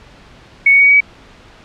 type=tone with pitch steps; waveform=sine; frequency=2217 / 2231 / 2245 / 2260 / 2274 Hz; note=C#7 / C#7 / C#7 / C#7 / C#7; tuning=0 / +11 / +21 / +33 / +44 cents; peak=-5 dBFS; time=0.66-1.005 s; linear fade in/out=5 ms; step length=69 ms; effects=pink hiss -42 dBFS RMS until 1.64 s + low-pass 4000 Hz 12 dB/octave